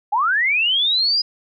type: linear sweep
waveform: sine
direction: up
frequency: 777 to 4978 Hz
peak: -15 dBFS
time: 0.12-1.22 s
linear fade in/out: 10 ms
effects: none